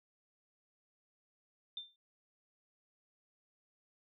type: tone with exponential decay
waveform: sine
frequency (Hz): 3580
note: A7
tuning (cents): +29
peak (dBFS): -37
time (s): 1.77-1.96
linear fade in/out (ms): 2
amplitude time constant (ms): 40
effects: none